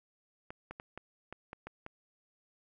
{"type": "clicks", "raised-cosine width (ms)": 0.5, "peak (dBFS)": -28, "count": 8, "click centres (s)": [0.505, 0.71, 0.799, 0.976, 1.326, 1.531, 1.67, 1.864], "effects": []}